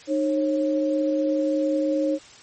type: tone pair together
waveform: sine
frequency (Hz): 305.7 / 544.7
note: D#4 / C#5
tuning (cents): -30 / -30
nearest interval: minor seventh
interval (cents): 1000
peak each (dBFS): -22 / -23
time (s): 0.07-2.19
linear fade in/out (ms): 50
effects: white hiss -47 dBFS RMS until 2.42 s + MP3 32 kbps